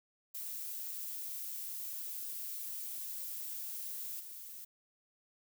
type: noise with level steps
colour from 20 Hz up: violet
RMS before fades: -42 / -48 dBFS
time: 0.34-4.65 s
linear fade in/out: 10 ms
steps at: 4.19 s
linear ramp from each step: 20 ms
effects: none